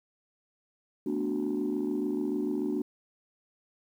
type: chord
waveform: sine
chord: B minor seventh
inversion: third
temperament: equal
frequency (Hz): 220 / 246.9 / 293.7 / 370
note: A3 / B3 / D4 / F#4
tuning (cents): 0 / 0 / 0 / 0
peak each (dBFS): -34 / -34 / -30 / -32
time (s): 1.06-2.82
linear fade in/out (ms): 5
effects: tanh soft clip ceiling -22 dBFS + 10-bit